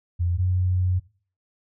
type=tone pair in turn; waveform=sine; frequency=87.31 / 91.35 Hz; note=F2 / F#2; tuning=0 / -22 cents; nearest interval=minor second; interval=78 cents; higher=second; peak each=-20 / -19 dBFS; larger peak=second; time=0.19-0.38 / 0.38-1 s; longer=second; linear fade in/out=20 ms; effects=noise-tail reverb RT60 0.4 s tail -18 dB re dry